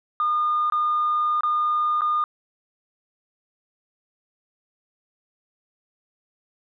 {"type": "tone with dropouts", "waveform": "sine", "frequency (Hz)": 1217, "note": "D#6", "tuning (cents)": -39, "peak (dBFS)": -18, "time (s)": [0.2, 2.24], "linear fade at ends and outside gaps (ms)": 1, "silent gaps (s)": [[0.7, 0.722], [1.408, 1.434], [2.009, 2.018]], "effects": ["tanh soft clip ceiling -15 dBFS"]}